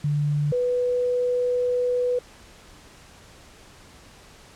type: tone pair in turn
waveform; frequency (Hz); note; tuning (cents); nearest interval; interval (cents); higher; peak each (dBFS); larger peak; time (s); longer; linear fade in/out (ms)
sine; 146.83 / 493.9; D3 / B4; 0 / 0; octave + major sixth; 2100; second; -20; neither; 0.04-0.52 / 0.52-2.19; second; 5
effects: pink hiss -49 dBFS RMS until 4.55 s + low-pass 9000 Hz 12 dB/octave